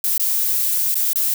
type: noise with dropouts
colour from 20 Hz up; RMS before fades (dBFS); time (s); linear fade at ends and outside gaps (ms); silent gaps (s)
violet; -19; 0.04-1.34; 2; 0.179-0.197 / 0.944-0.954 / 1.132-1.157
effects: none